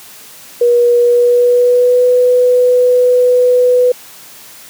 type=tone with pitch glide; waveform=sine; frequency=480.7 to 496.5 Hz; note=B4 to B4; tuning=-47 to +9 cents; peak=-6 dBFS; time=0.61-3.92 s; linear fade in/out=5 ms; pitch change=+56 cents; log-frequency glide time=0.99-2.05 s; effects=white hiss -36 dBFS RMS until 4.69 s + high-pass 100 Hz 12 dB/octave